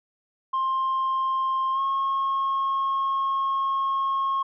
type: tone with pitch glide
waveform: sine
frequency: 1057 to 1084.2 Hz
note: C6 to C#6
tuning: +17 to -39 cents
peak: -20 dBFS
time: 0.53-4.43 s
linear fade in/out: 10 ms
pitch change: +44 cents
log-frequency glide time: 1.73-1.8 s
effects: tanh soft clip ceiling -20 dBFS